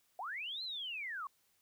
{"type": "linear two-way sweep", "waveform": "sine", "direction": "up then down", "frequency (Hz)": [661, 4186, 1059], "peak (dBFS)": -39, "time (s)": [0.19, 1.27], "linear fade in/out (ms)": 2, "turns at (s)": 0.63, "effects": ["white hiss -74 dBFS RMS until 1.61 s"]}